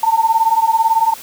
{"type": "beating tone pair", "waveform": "sine", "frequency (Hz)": [888, 906], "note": ["A5", "A#5"], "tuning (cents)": [16, -50], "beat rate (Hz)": 18, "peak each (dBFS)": [-15, -13], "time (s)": [0.03, 1.14], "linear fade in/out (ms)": 5, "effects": ["white hiss -35 dBFS RMS until 1.22 s"]}